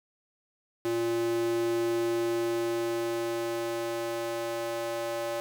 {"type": "tone with high-pass filter sweep", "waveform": "square", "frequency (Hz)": 116.1, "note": "A#2", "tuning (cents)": -7, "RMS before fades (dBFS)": -30, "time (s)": [0.85, 5.4], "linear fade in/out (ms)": 0, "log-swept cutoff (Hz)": [310, 510], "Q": 3.4, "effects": []}